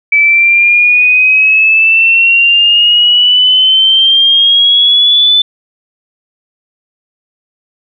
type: exponential sweep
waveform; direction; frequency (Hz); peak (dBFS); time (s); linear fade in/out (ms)
sine; up; 2300 to 3520; -4; 0.12-5.42; 5
effects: none